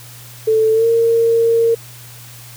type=tone with pitch glide; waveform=sine; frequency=440 to 459.7 Hz; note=A4 to A#4; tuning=0 to -24 cents; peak=-10 dBFS; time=0.47-1.75 s; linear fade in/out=10 ms; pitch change=+76 cents; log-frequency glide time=0.73-0.86 s; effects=added 120 Hz sine -38 dBFS peak until 2.56 s + white hiss -39 dBFS RMS until 2.56 s